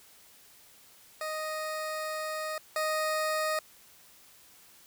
20% pulse tone pair in turn, 622.3 / 622.3 Hz, D#5 / D#5, 0 / 0 cents, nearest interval unison, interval 0 cents, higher neither, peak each -28 / -23 dBFS, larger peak second, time 1.21-2.58 / 2.76-3.59 s, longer first, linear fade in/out 2 ms, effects white hiss -57 dBFS RMS until 4.86 s

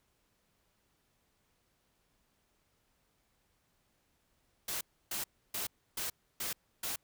white noise bursts, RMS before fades -37 dBFS, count 6, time 4.68-6.96 s, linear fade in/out 5 ms, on 130 ms, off 300 ms, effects pink hiss -75 dBFS RMS until 7.03 s

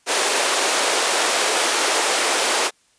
pink high-pass noise, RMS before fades -19 dBFS, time 0.06-2.71 s, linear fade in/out 50 ms, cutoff 400 Hz, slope 24 dB/octave, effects white hiss -60 dBFS RMS until 2.98 s + resampled to 22050 Hz

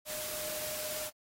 sine tone in noise, 612 Hz, D#5, 29 cents flat, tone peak -42 dBFS, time 0.05-1.11 s, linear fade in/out 50 ms, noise white, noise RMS -39 dBFS, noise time 0.05-1.11 s, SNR -6 dB, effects AAC 48 kbps

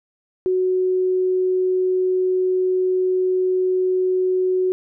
sine tone, 370 Hz, F#4, in tune, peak -16 dBFS, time 0.46-4.72 s, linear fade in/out 0 ms, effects none

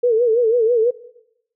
sine tone with vibrato, 464.3 Hz, A#4, 7 cents flat, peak -12 dBFS, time 0.03-0.91 s, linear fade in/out 10 ms, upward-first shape sine, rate 6.1 Hz, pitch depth 110 cents each way, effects noise-tail reverb RT60 0.8 s tail -18 dB re dry

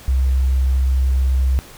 sine tone, 65.41 Hz, C2, in tune, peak -13 dBFS, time 0.08-1.59 s, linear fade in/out 0 ms, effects pink hiss -41 dBFS RMS until 1.77 s

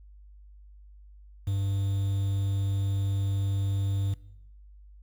triangle tone with quantisation, 98.5 Hz, G2, 9 cents sharp, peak -23 dBFS, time 1.47-4.14 s, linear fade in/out 5 ms, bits 8, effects noise-tail reverb RT60 0.9 s tail -21 dB re dry + added 50 Hz sine -48 dBFS peak until 5.02 s

